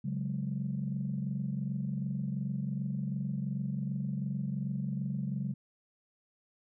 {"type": "chord", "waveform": "sine", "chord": "C# suspended fourth", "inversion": "none", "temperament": "equal", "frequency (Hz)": [138.59, 185, 207.7], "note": ["C#3", "F#3", "G#3"], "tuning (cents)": [0, 0, 0], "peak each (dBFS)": [-34, -36, -37], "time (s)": [0.04, 5.54], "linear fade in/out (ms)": 10, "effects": ["tanh soft clip ceiling -23 dBFS"]}